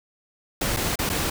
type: noise with dropouts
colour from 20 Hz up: pink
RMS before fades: -25 dBFS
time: 0.61-1.3 s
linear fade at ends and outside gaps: 5 ms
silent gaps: 0.765-0.769 / 0.957-0.989 / 1.093-1.098 s
effects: none